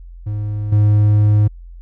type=tone with level steps; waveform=triangle; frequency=104.7 Hz; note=G#2; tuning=15 cents sharp; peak=-17 / -7 dBFS; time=0.26-1.48 s; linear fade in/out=10 ms; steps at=0.72 s; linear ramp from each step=5 ms; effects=added 43 Hz sine -33 dBFS peak until 1.81 s